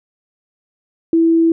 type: tone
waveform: sine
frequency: 329.6 Hz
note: E4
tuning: in tune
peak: -9 dBFS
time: 1.13-1.52 s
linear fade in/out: 2 ms
effects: none